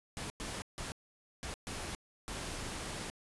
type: noise bursts at uneven times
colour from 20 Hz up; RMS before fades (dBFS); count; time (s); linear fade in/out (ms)
pink; -41; 6; 0.17-0.3 / 0.4-0.62 / 0.78-0.92 / 1.43-1.54 / 1.67-1.95 / 2.28-3.1; 0
effects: resampled to 24000 Hz